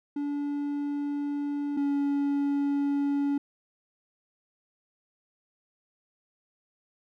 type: tone pair in turn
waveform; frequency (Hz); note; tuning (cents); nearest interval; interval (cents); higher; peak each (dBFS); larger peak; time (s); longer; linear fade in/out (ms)
triangle; 287.9 / 283.3; D4 / C#4; -34 / +38; unison; 28; first; -26 / -22; second; 0.16-1.77 / 1.77-3.38; neither; 5
effects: none